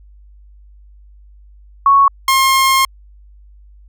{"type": "tone pair in turn", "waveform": ["sine", "sawtooth"], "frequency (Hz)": [1108.7, 1068.2], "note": ["C#6", "C6"], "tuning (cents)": [0, 36], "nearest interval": "minor second", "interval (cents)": 64, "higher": "first", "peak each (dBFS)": -6, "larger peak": "neither", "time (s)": [[1.86, 2.08], [2.28, 2.85]], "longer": "second", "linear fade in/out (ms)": 2, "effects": ["added 50 Hz sine -40 dBFS peak until 3.88 s"]}